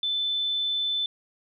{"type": "tone", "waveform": "sine", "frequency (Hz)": 3520, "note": "A7", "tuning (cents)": 0, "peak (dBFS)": -24, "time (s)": [0.03, 1.06], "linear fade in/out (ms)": 2, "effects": []}